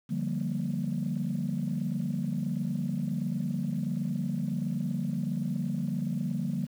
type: chord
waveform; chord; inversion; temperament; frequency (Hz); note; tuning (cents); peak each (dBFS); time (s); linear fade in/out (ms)
sine; G minor seventh; second; equal; 146.83 / 174.61 / 196 / 233.1; D3 / F3 / G3 / Bb3; 0 / 0 / 0 / 0; -33; 0.09-6.67; 20
effects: tanh soft clip ceiling -21 dBFS + 9-bit